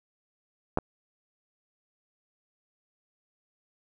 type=clicks; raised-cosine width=1 ms; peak=-9 / -19 dBFS; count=2; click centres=0.774 / 0.786 s; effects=none